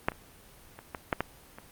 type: clicks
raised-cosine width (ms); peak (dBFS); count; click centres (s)
0.5; -9 / -27 / -28 / -20 / -10 / -12 / -28; 7; 0.085 / 0.119 / 0.79 / 0.948 / 1.128 / 1.206 / 1.585
effects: pink hiss -54 dBFS RMS until 1.71 s + Opus 32 kbps